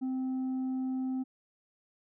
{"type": "tone with tanh clipping", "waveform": "sine", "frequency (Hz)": 259.8, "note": "C4", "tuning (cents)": -12, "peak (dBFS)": -31, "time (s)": [0.01, 1.24], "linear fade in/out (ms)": 20, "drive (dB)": 3, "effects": []}